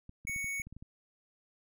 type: clicks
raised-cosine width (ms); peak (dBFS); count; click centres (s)
5; -35; 10; 0.094 / 0.251 / 0.296 / 0.362 / 0.444 / 0.599 / 0.67 / 0.726 / 0.766 / 0.825
type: tone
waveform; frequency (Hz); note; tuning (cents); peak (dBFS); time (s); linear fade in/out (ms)
square; 2223; C#7; +4; -35; 0.27-0.62; 2
effects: none